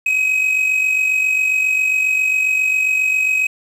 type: tone with amplitude modulation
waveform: triangle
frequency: 2535 Hz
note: D#7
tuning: 32 cents sharp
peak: -10 dBFS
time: 0.06-3.47 s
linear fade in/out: 5 ms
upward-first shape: sine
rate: 47.4 Hz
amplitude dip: 50%
effects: resampled to 32000 Hz + 7-bit